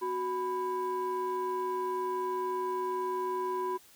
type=ring-modulated tone; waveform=triangle; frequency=311.1 Hz; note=D#4; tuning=in tune; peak=-25 dBFS; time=0.01-3.78 s; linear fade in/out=20 ms; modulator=681 Hz; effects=white hiss -58 dBFS RMS until 3.95 s